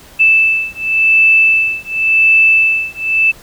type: beating tone pair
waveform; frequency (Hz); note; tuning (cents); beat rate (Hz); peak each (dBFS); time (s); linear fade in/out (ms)
sine; 2637 / 2637.91; E7 / E7; 0 / +1; 0.91; -11; 0.19-3.32; 20
effects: pink hiss -40 dBFS RMS until 3.42 s